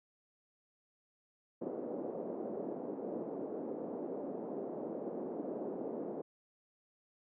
white band-pass noise, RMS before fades -41 dBFS, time 1.61-6.22 s, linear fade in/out 10 ms, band 220 to 540 Hz, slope 24 dB/octave, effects none

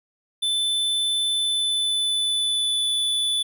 square tone with pitch glide, 3520 to 3476 Hz, A7 to A7, 0 to -22 cents, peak -21 dBFS, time 0.42-3.43 s, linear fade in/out 10 ms, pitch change -22 cents, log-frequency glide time 1.3-2.92 s, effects none

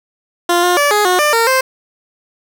15% pulse tone with pitch steps, 348.3 / 355.8 / 578 / 417.3 / 363.2 / 596 / 458.8 / 523 Hz, F4 / F4 / D5 / G#4 / F#4 / D5 / A#4 / C5, -5 / +32 / -28 / +8 / -32 / +25 / -28 / -1 cents, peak -4 dBFS, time 0.49-1.61 s, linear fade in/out 5 ms, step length 140 ms, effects none

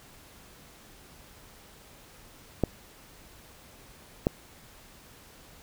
clicks, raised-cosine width 2 ms, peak -9 dBFS, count 2, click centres 2.637 / 4.269 s, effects pink hiss -53 dBFS RMS until 5.62 s

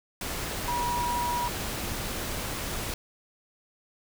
sine tone in noise, 966 Hz, B5, 39 cents flat, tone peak -27 dBFS, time 0.68-1.48 s, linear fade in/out 2 ms, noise pink, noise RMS -33 dBFS, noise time 0.21-2.94 s, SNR +3 dB, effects none

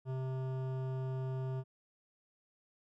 triangle tone with hard clipping, 130.81 Hz, C3, in tune, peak -37 dBFS, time 0.05-1.64 s, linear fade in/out 50 ms, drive 18 dB, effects none

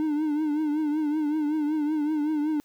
triangle tone with vibrato, 302.8 Hz, D#4, 47 cents flat, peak -21 dBFS, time 0-2.6 s, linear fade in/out 0 ms, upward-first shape triangle, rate 5.3 Hz, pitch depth 81 cents each way, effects white hiss -65 dBFS RMS until 2.64 s

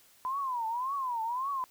sine tone with vibrato, 1000 Hz, B5, 21 cents sharp, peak -30 dBFS, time 0.25-1.64 s, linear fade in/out 0 ms, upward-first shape triangle, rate 1.8 Hz, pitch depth 230 cents each way, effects white hiss -61 dBFS RMS until 1.7 s

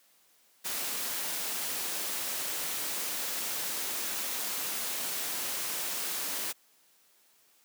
white noise, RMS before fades -34 dBFS, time 0.64-6.53 s, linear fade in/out 20 ms, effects white hiss -65 dBFS RMS until 7.64 s + high-pass 200 Hz 12 dB/octave

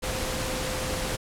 sine tone in noise, 516 Hz, C5, 24 cents flat, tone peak -35 dBFS, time 0.02-1.17 s, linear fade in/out 20 ms, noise pink, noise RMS -30 dBFS, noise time 0.02-1.17 s, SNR -8 dB, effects low-pass 11000 Hz 12 dB/octave

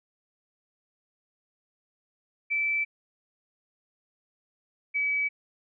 sine tone pair in turn, 2321 / 2285 Hz, D7 / D7, -21 / -48 cents, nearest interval unison, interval 27 cents, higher first, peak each -24 / -24 dBFS, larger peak neither, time 2.5-2.85 / 4.94-5.29 s, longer neither, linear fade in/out 20 ms, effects none

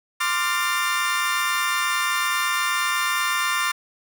30% pulse chord, D minor seventh, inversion third, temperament equal with one note detuned, 1046.5 / 1174.7 / 1396.9 / 1794.9 Hz, C6 / D6 / F6 / A6, 0 / 0 / 0 / +34 cents, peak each -24 dBFS, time 0.2-3.72 s, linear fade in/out 10 ms, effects none

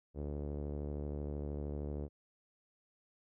sawtooth tone with low-pass filter, 73 Hz, D2, 10 cents flat, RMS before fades -40 dBFS, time 0.14-2.09 s, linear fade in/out 50 ms, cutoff 470 Hz, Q 2, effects none

